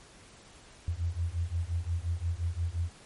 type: beating tone pair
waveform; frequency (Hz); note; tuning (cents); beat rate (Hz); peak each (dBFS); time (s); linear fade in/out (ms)
sine; 82.41 / 88.11; E2 / F2; 0 / +16; 5.7; -32 / -32; 0.88-2.9; 0
effects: pink hiss -54 dBFS RMS until 3.05 s + MP3 48 kbps